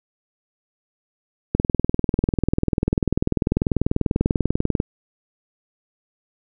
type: click train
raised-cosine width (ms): 3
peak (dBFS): -5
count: 67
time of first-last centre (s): 1.55-4.801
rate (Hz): 20.3
effects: none